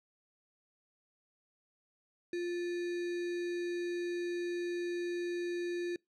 sine tone with sample-and-hold, 349.2 Hz, F4, in tune, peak -33 dBFS, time 2.33-5.96 s, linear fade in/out 2 ms, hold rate 2100 Hz, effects noise-tail reverb RT60 0.2 s tail -26 dB re dry + low-pass 5000 Hz 12 dB/octave

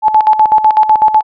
sine tone with tremolo, 863 Hz, A5, 34 cents flat, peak -3 dBFS, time 0.02-1.23 s, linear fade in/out 50 ms, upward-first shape square, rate 8 Hz, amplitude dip 70%, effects resampled to 11025 Hz

